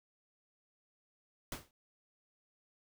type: noise with exponential decay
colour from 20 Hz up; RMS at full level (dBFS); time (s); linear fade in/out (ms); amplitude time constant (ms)
pink; -38; 1.52-1.71; 2; 40
effects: none